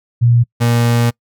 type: tone pair in turn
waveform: sine / 35% pulse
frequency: 119.1 / 118.44 Hz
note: A#2 / A#2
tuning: +38 / +28 cents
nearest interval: unison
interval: 10 cents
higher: first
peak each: -7 / -9 dBFS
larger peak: first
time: 0.21-0.44 / 0.6-1.11 s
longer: second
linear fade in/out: 20 ms
effects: noise-tail reverb RT60 0.1 s tail -26 dB re dry